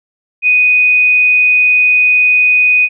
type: tone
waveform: sine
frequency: 2489 Hz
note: D#7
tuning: in tune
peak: -6 dBFS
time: 0.42-2.89 s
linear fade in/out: 50 ms
effects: none